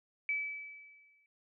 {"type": "tone with exponential decay", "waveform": "sine", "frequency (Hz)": 2300, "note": "D7", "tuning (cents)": -37, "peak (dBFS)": -29, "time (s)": [0.29, 1.26], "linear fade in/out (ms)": 1, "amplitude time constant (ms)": 210, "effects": []}